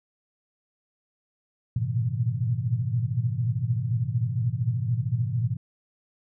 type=tone cluster; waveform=sine; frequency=100.3 / 115.7 / 119.8 / 129 / 162.9 Hz; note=G2 / A#2 / A#2 / C3 / E3; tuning=+40 / -13 / +48 / -24 / -20 cents; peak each=-33 / -26 / -32 / -29 / -35 dBFS; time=1.76-5.57 s; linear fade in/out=5 ms; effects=none